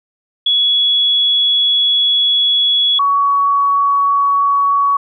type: tone pair in turn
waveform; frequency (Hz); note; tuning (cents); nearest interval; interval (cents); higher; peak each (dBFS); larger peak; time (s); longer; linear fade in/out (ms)
sine; 3375 / 1124.2; G#7 / C#6; +27 / +24; octave + perfect fifth; 1903; first; -10; neither; 0.46-2.99 / 2.99-4.97; first; 5
effects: none